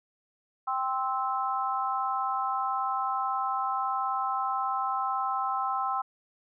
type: chord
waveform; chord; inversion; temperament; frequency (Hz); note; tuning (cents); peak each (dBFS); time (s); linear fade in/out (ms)
sine; C major; second; just; 784.9 / 1046.5 / 1308.1; G5 / C6 / E6; +2 / 0 / -14; -31; 0.67-6.02; 10
effects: none